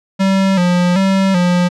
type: tone with vibrato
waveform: square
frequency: 185 Hz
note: F#3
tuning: in tune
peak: -11 dBFS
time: 0.19-1.69 s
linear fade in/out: 20 ms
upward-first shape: square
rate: 1.3 Hz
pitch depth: 72 cents each way
effects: low-pass 6000 Hz 12 dB/octave